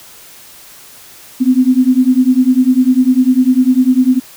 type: beating tone pair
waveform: sine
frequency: 250.7 / 260.7 Hz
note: B3 / C4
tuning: +26 / -6 cents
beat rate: 10 Hz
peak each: -10 dBFS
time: 1.4-4.2 s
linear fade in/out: 20 ms
effects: white hiss -38 dBFS RMS until 4.36 s